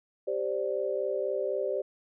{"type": "chord", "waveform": "sine", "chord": "G suspended fourth", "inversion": "none", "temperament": "equal", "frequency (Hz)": [392, 523.3, 587.3], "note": ["G4", "C5", "D5"], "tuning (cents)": [0, 0, 0], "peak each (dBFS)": -32, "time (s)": [0.27, 1.82], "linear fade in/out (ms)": 10, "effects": []}